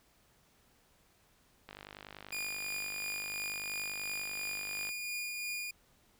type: click train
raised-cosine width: 0.3 ms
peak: -30 dBFS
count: 162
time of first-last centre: 1.69-4.891 s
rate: 50.3 Hz
type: tone with tremolo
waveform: sawtooth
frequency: 2433 Hz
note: D#7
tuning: 39 cents flat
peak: -32 dBFS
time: 2.32-5.71 s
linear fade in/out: 5 ms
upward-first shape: triangle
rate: 2.9 Hz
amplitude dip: 30%
effects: pink hiss -68 dBFS RMS until 6.19 s